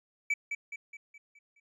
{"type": "tone with echo", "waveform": "triangle", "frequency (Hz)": 2300, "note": "D7", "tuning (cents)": -37, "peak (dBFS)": -24, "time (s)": [0.3, 0.34], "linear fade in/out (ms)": 5, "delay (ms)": 210, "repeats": 6, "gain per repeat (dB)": -6, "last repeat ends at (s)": 1.6, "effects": ["resampled to 24000 Hz"]}